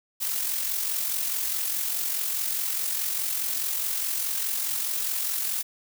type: noise with amplitude modulation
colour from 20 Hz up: blue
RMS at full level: -26 dBFS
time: 0.2-5.63 s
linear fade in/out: 20 ms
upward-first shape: sine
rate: 44.8 Hz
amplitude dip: 45%
effects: none